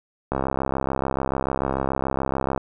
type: click train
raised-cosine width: 1 ms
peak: -9 dBFS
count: 152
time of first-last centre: 0.32-2.577 s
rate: 66.9 Hz
effects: none